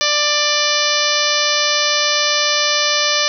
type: harmonic tone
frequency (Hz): 591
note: D5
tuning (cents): +11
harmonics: 1 / 2 / 3 / 4 / 5 / 6 / 7 / 8 / 9 / 10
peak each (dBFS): -23 / -23 / -23 / -23 / -23 / -23 / -23 / -23 / -23 / -23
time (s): 0.01-3.28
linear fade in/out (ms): 0
effects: none